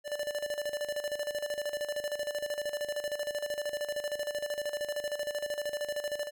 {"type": "tone with tremolo", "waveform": "square", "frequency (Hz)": 587.3, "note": "D5", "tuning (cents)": 0, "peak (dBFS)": -31, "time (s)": [0.04, 6.31], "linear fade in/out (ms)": 50, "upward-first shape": "square", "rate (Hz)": 13, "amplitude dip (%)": 70, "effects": []}